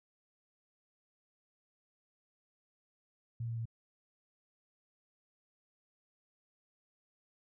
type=tone with pitch steps; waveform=sine; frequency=116.54 / 115.4 / 114.27 Hz; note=A#2 / A#2 / A#2; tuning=0 / -17 / -34 cents; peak=-35 dBFS; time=3.4-3.655 s; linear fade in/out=5 ms; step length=85 ms; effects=none